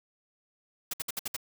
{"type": "noise bursts", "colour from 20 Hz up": "white", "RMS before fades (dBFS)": -33, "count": 6, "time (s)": [0.91, 1.365], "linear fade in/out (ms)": 5, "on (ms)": 25, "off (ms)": 61, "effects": []}